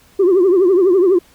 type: tone with vibrato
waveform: sine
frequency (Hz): 370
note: F#4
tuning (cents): 0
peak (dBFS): -7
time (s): 0.19-1.19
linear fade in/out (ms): 10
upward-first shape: triangle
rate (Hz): 12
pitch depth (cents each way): 160
effects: tanh soft clip ceiling -6 dBFS + pink hiss -50 dBFS RMS until 1.34 s